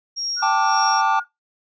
sine tone with tremolo, 5588 Hz, F8, in tune, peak -22 dBFS, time 0.16-1.02 s, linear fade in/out 20 ms, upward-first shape sine, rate 1.8 Hz, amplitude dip 75%
sine tone, 1434 Hz, F6, 45 cents sharp, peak -24 dBFS, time 0.36-1.25 s, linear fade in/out 50 ms
triangle chord, G suspended second, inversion none, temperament just, 784 / 882 / 1176 Hz, G5 / A5 / D6, 0 / +4 / +2 cents, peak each -20 / -18 / -19 dBFS, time 0.42-1.2 s, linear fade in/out 10 ms
effects noise-tail reverb RT60 0.2 s tail -24 dB re dry + resampled to 16000 Hz

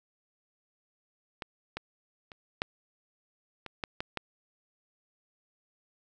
clicks, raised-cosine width 0.3 ms, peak -20 / -19 / -30 / -12 / -24 / -16 / -17 / -16 dBFS, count 8, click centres 1.422 / 1.77 / 2.318 / 2.619 / 3.663 / 3.838 / 4.005 / 4.173 s, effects none

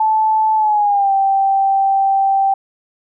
sine tone with pitch glide, 872 to 781.4 Hz, A5 to G5, -16 to -6 cents, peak -11 dBFS, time 0-2.54 s, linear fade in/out 5 ms, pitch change -190 cents, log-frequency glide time 0.56-1.12 s, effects none

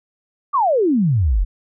sine exponential sweep, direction down, 1213 to 38.87 Hz, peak -13 dBFS, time 0.53-1.45 s, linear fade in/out 20 ms, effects none

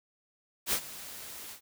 white noise with ADSR envelope, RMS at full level -27 dBFS, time 0.66-1.61 s, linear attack 67 ms, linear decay 73 ms, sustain -17 dB, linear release 97 ms, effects none

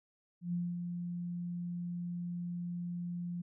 sine tone with ADSR envelope, 174.61 Hz, F3, in tune, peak -31 dBFS, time 0.41-3.42 s, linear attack 120 ms, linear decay 230 ms, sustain -5 dB, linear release 10 ms, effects none

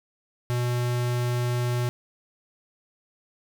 square tone, 122.1 Hz, B2, 19 cents flat, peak -24 dBFS, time 0.5-1.89 s, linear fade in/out 0 ms, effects none

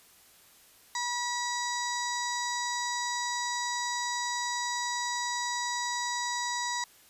harmonic tone, 970 Hz, B5, 31 cents flat, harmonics 1 / 2 / 4 / 5 / 6 / 7 / 8, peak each -33 / -36 / -39 / -40 / -41 / -41 / -42 dBFS, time 0.95-6.84 s, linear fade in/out 2 ms, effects white hiss -58 dBFS RMS until 7.09 s + resampled to 32000 Hz

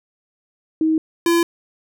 sine / square tone pair in turn, 317 / 339.3 Hz, D#4 / F4, +32 / -50 cents, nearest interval minor second, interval 118 cents, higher second, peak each -14 dBFS, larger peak neither, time 0.81-0.98 / 1.26-1.43 s, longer neither, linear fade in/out 2 ms, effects none

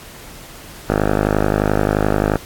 5% pulse tone with low-pass filter, 51.5 Hz, G#1, 14 cents flat, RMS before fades -17 dBFS, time 0.9-2.37 s, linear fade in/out 0 ms, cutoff 1200 Hz, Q 1.5, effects pink hiss -38 dBFS RMS until 2.45 s + AAC 64 kbps

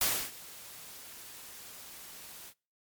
white noise with ADSR envelope, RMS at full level -27 dBFS, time 0.01-2.54 s, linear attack 4 ms, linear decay 290 ms, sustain -21 dB, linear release 66 ms, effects noise-tail reverb RT60 0.4 s tail -26 dB re dry + MP3 96 kbps

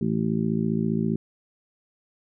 harmonic tone, 55 Hz, A1, in tune, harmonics 2 / 3 / 4 / 5 / 6 / 7, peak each -34 / -26 / -25 / -38 / -32 / -32 dBFS, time 0.01-1.16 s, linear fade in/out 5 ms, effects none

